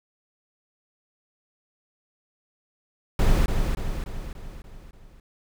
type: noise with echo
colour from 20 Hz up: brown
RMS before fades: -18 dBFS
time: 3.19-3.46 s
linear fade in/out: 2 ms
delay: 290 ms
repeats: 6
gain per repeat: -5 dB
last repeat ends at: 5.2 s
effects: none